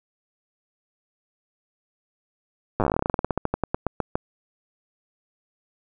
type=slowing click train; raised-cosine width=1 ms; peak=-8 dBFS; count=28; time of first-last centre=2.8-4.155 s; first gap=8 ms; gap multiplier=1.12; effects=none